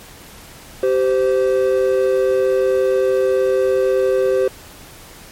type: tone pair together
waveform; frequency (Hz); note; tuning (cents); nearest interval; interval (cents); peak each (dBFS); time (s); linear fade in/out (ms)
triangle; 387.4 / 518; G4 / C5; -20 / -17; perfect fourth; 503; -14; 0.83-4.48; 2
effects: pink hiss -40 dBFS RMS until 5.31 s + MP3 64 kbps